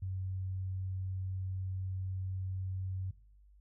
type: tone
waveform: sine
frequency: 94 Hz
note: F#2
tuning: 28 cents sharp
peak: -35 dBFS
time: 0.02-3.11 s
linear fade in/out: 5 ms
effects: noise-tail reverb RT60 0.5 s tail -17 dB re dry + added 50 Hz sine -58 dBFS peak until 3.6 s